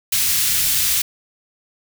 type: band-stop noise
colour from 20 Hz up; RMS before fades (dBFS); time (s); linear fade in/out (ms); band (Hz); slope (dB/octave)
white; -18; 0.12-1.02; 5; 130 to 2200; 12
effects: none